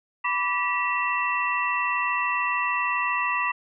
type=tone cluster; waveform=sine; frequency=986 / 1159 / 1945 / 2691 Hz; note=B5 / D6 / B6 / E7; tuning=-3 / -23 / -27 / +35 cents; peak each=-28 dBFS; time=0.24-3.52 s; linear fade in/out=10 ms; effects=none